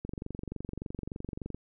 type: click train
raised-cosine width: 3 ms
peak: -24 dBFS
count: 36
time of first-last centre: 0.05-1.546 s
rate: 23.4 Hz
effects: none